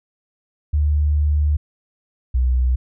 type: tone pair in turn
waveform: sine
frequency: 74.3 / 62.91 Hz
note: D2 / B1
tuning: +21 / +33 cents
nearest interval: minor third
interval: 288 cents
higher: first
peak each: -14 dBFS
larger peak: neither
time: 0.73-1.57 / 2.34-2.76 s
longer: first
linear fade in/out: 10 ms
effects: none